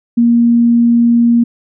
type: tone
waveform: sine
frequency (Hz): 235.5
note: A#3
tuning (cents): +18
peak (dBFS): -6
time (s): 0.17-1.44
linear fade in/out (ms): 10
effects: none